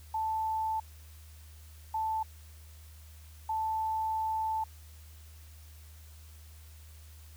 sine tone bursts at uneven times, 880 Hz, A5, in tune, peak -29 dBFS, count 3, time 0.14-0.8 / 1.94-2.23 / 3.49-4.64 s, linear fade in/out 5 ms, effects added 77 Hz sine -49 dBFS peak until 7.36 s + white hiss -59 dBFS RMS until 7.36 s

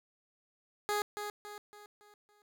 15% pulse tone with echo, 415.3 Hz, G#4, in tune, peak -24 dBFS, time 0.89-1.02 s, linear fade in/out 0 ms, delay 280 ms, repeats 5, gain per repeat -7 dB, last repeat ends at 2.42 s, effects none

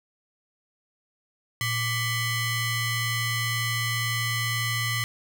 sawtooth ring-modulated tone, 1052 Hz, C6, 9 cents sharp, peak -18 dBFS, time 1.61-5.04 s, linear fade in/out 0 ms, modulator 935 Hz, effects none

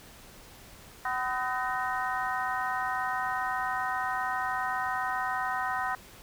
harmonic tone with a mistuned harmonic, 252.5 Hz, B3, 39 cents sharp, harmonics 3 / 4 / 5 / 6 / 7, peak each -33 / -34 / -35 / -36 / -36 dBFS, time 1.05-5.95 s, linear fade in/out 2 ms, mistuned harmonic 7, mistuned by +82 cents, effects pink hiss -51 dBFS RMS until 6.22 s

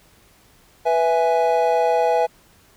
triangle chord, E major, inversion second, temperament equal, 493.9 / 659.3 / 830.6 Hz, B4 / E5 / G#5, 0 / 0 / 0 cents, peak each -18 dBFS, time 0.85-2.27 s, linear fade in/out 20 ms, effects pink hiss -54 dBFS RMS until 2.76 s

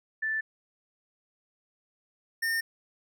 sine / square tone pair in turn, 1760 / 1820 Hz, A6 / A#6, 0 / -42 cents, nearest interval minor second, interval 58 cents, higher second, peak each -27 dBFS, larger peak neither, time 0.22-0.41 / 2.42-2.61 s, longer neither, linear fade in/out 10 ms, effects none

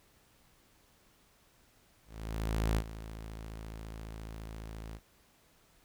sawtooth tone with ADSR envelope, 54.5 Hz, A1, 16 cents flat, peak -23 dBFS, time 2.06-5 s, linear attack 710 ms, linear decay 61 ms, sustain -15 dB, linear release 50 ms, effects pink hiss -66 dBFS RMS until 5.84 s

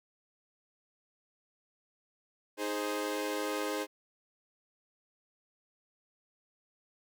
sawtooth chord, Ab major, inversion second, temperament equal, 311.1 / 415.3 / 523.3 Hz, Eb4 / Ab4 / C5, 0 / 0 / 0 cents, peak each -33 dBFS, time 2.57-3.87 s, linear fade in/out 50 ms, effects none

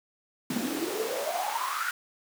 pink noise with high-pass filter sweep, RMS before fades -31 dBFS, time 0.5-1.91 s, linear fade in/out 2 ms, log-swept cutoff 210 to 1500 Hz, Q 9, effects none

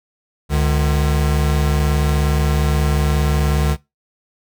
square tone pair together, 70.79 / 150 Hz, C#2 / D3, +37 / +37 cents, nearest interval octave + minor second, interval 1300 cents, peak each -17 / -19 dBFS, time 0.49-3.77 s, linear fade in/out 50 ms, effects noise-tail reverb RT60 0.2 s tail -19 dB re dry

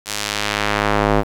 square tone with band-pass filter sweep, 52 Hz, G#1, 3 cents sharp, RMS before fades -19 dBFS, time 0.05-1.24 s, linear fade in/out 50 ms, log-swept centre 7500 to 580 Hz, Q 0.71, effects 7-bit

